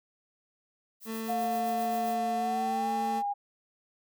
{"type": "noise with tremolo", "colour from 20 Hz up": "violet", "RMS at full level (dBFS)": -43, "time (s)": [1, 2.19], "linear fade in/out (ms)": 50, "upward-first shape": "triangle", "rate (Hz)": 7.6, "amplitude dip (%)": 70}
{"type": "tone", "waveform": "30% pulse", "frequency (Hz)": 223.4, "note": "A3", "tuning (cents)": 27, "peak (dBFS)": -31, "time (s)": [1.05, 3.23], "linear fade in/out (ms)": 50}
{"type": "tone with pitch glide", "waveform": "sine", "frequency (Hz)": [710, 810.9], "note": ["F5", "G#5"], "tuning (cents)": [28, -42], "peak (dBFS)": -28, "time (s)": [1.28, 3.34], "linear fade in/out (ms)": 20, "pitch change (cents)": 230, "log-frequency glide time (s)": [2.34, 2.9]}
{"effects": []}